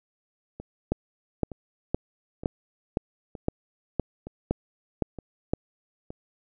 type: two click trains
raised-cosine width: 2 ms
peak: -24 / -10 dBFS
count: 7 / 10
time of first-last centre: 0.6-6.105 / 0.92-5.535 s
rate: 1.09 / 1.95 Hz
effects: none